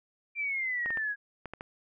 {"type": "exponential sweep", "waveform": "sine", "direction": "down", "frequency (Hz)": [2377, 1639], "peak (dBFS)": -29, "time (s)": [0.35, 1.16], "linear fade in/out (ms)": 50}
{"type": "clicks", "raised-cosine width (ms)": 0.5, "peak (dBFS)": -24, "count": 6, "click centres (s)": [0.86, 0.905, 0.973, 1.457, 1.536, 1.609]}
{"effects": []}